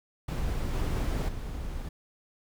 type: noise with level steps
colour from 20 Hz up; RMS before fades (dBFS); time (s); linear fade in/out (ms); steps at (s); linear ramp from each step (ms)
brown; -30 / -28 / -36; 0.28-1.89; 5; 0.73 / 1.28; 10
effects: none